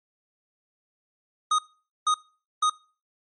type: tone bursts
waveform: square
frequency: 1244.5 Hz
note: D#6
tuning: in tune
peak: -20 dBFS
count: 3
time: 1.51-2.698 s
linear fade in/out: 5 ms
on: 76 ms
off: 480 ms
effects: noise-tail reverb RT60 0.4 s tail -23 dB re dry + MP3 48 kbps